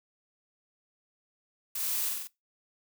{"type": "noise with echo", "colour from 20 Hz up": "blue", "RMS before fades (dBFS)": -34, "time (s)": [1.75, 2.09], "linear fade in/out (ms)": 5, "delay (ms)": 46, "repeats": 4, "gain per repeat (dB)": -2, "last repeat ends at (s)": 2.274, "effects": ["noise-tail reverb RT60 0.2 s tail -21 dB re dry"]}